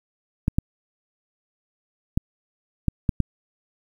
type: clicks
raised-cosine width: 5 ms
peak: -7 dBFS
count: 6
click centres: 0.481 / 0.585 / 2.175 / 2.883 / 3.092 / 3.203 s
effects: 8-bit